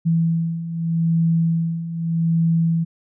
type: beating tone pair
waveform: sine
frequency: 164.81 / 165.63 Hz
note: E3 / E3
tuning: 0 / +9 cents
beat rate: 0.82 Hz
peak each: -23 / -18 dBFS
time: 0.05-2.85 s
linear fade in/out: 20 ms
effects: none